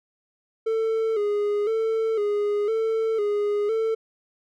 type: tone with vibrato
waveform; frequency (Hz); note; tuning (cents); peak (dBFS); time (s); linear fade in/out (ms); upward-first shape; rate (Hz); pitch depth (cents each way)
triangle; 429.2; A4; -43; -19; 0.66-3.95; 10; square; 0.99; 67
effects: none